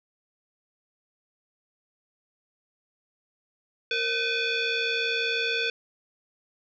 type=tone with frequency modulation; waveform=sine; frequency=462.9 Hz; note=A#4; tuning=12 cents flat; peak=-24 dBFS; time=3.91-5.7 s; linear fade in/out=2 ms; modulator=994 Hz; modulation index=3.6; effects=none